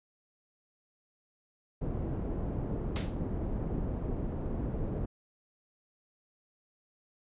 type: low-pass noise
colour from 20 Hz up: pink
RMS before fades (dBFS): -34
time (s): 1.81-5.06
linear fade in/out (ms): 10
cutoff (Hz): 430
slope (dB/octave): 12
type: noise with exponential decay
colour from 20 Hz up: white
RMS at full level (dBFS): -31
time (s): 2.96-3.19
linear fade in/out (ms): 0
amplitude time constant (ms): 50
effects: resampled to 8000 Hz